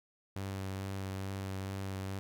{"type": "tone with vibrato", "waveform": "sawtooth", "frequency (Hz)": 96.6, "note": "G2", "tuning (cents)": -25, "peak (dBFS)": -33, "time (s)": [0.36, 2.19], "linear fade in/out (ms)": 0, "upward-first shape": "sine", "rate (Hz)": 2.3, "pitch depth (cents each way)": 15, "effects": []}